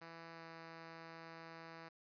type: tone with pitch glide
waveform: 5% pulse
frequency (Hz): 165.6 to 164.36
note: E3 to E3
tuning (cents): +8 to -5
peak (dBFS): -40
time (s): 0.01-1.89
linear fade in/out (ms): 10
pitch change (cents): -13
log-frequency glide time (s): 0.32-0.45
effects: resampled to 11025 Hz + 13-bit